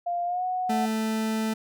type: tone with pitch glide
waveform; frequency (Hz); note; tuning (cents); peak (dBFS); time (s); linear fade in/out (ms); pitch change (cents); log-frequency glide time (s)
sine; 698.5 to 735.8; F5 to F#5; 0 to -10; -25; 0.06-0.86; 10; +90; 0.25-0.44
type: tone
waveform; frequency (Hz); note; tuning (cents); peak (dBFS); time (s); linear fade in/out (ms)
40% pulse; 220; A3; 0; -24; 0.69-1.54; 10
effects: none